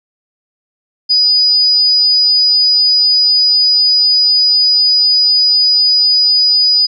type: tone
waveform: sine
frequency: 4948 Hz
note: D#8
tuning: 10 cents flat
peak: -7 dBFS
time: 1.09-6.87 s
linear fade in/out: 20 ms
effects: none